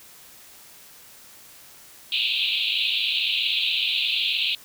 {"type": "band-pass noise", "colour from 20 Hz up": "pink", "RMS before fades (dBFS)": -24, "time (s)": [2.12, 4.55], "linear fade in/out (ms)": 2, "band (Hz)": [2500, 4100], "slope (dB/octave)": 96, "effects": ["white hiss -48 dBFS RMS until 4.64 s"]}